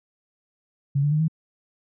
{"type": "tone with pitch steps", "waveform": "sine", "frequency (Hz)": [140, 146.2, 152.67, 159.43], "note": ["C#3", "D3", "D#3", "D#3"], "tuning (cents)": [18, -7, -33, 43], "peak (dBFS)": -18, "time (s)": [0.95, 1.282], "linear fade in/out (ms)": 10, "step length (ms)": 83, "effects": []}